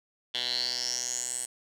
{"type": "tone with band-pass filter sweep", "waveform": "10% pulse", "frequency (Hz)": 123.47, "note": "B2", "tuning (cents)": 0, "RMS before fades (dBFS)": -32, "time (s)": [0.34, 1.46], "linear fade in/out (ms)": 10, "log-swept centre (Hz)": [3500, 8700], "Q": 8, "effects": []}